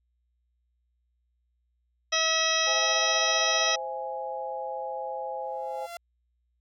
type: harmonic tone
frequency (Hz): 644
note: E5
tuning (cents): -41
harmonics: 1 / 2 / 3 / 4 / 5 / 6 / 8 / 9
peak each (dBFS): -31 / -31 / -31 / -31 / -31 / -31 / -31 / -31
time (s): 2.12-3.76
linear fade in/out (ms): 10
type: chord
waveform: sine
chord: C augmented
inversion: none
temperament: equal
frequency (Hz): 523.3 / 659.3 / 830.6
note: C5 / E5 / G#5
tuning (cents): 0 / 0 / 0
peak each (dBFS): -35 / -38 / -34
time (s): 2.66-5.87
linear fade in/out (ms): 20
type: tone with exponential growth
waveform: sawtooth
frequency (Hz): 686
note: F5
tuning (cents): -31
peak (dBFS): -31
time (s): 5.41-5.97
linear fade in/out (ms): 2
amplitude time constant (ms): 120
effects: added 60 Hz sine -70 dBFS peak until 6.6 s